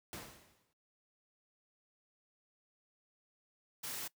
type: noise with exponential decay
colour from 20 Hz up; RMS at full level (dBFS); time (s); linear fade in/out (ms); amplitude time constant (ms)
pink; -43; 0.13-0.73; 0; 130
type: noise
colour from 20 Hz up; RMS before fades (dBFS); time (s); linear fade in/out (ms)
white; -42; 3.83-4.08; 10
effects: noise-tail reverb RT60 0.1 s tail -20 dB re dry + high-pass 80 Hz 12 dB/octave